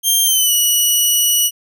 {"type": "tone with pitch glide", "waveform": "10% pulse", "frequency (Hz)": [3179, 2932], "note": ["G7", "F#7"], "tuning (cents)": [24, -16], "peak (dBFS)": -4, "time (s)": [0.03, 1.51], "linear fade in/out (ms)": 50, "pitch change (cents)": -140, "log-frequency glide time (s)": [0.24, 0.53], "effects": []}